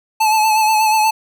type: tone with vibrato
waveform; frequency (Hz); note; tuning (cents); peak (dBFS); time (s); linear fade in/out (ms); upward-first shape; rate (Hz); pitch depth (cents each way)
square; 868; A5; -24; -12; 0.2-1.11; 10; sine; 8.3; 35
effects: none